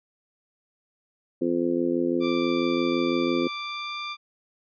harmonic tone, 86 Hz, F2, 26 cents flat, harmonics 2 / 3 / 4 / 5 / 6, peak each -37 / -26 / -25 / -32 / -31 dBFS, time 1.41-3.48 s, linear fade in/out 10 ms
15% pulse tone with pitch glide, 1174.7 to 1184.2 Hz, D6 to D6, 0 to +14 cents, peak -24 dBFS, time 2.2-4.17 s, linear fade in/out 50 ms, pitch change +14 cents, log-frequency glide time 3.48-3.98 s
effects resampled to 11025 Hz

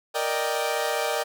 sawtooth chord, Eb major seventh, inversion second, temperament equal, 466.2 / 587.3 / 622.3 / 784 Hz, Bb4 / D5 / Eb5 / G5, 0 / 0 / 0 / 0 cents, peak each -26 dBFS, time 0.14-1.24 s, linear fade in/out 20 ms, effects none

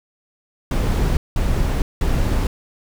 brown noise bursts, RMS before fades -18 dBFS, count 3, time 0.71-2.47 s, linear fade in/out 2 ms, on 460 ms, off 190 ms, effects none

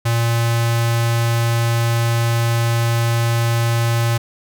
square tone with notch filter, 116.54 Hz, A#2, in tune, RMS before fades -17 dBFS, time 0.05-4.18 s, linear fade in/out 10 ms, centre 250 Hz, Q 0.57, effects none

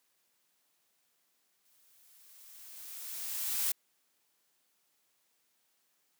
blue noise with exponential growth, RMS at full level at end -30 dBFS, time 1.65-3.72 s, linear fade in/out 5 ms, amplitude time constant 450 ms, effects white hiss -75 dBFS RMS until 6.19 s + high-pass 150 Hz 12 dB/octave

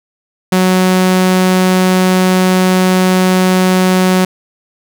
sawtooth tone, 185 Hz, F#3, in tune, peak -4 dBFS, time 0.52-4.25 s, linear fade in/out 5 ms, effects none

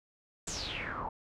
pink noise with low-pass filter sweep, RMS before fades -38 dBFS, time 0.47-1.09 s, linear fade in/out 5 ms, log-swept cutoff 7800 to 810 Hz, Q 7.7, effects none

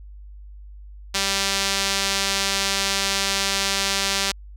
sawtooth tone with band-pass filter, 196 Hz, G3, in tune, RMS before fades -23 dBFS, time 1.14-4.32 s, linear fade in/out 10 ms, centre 4900 Hz, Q 1, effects added 50 Hz sine -38 dBFS peak until 4.56 s

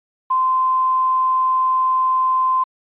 sine tone with quantisation, 1036 Hz, C6, 17 cents flat, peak -14 dBFS, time 0.3-2.64 s, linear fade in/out 10 ms, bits 7, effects resampled to 8000 Hz

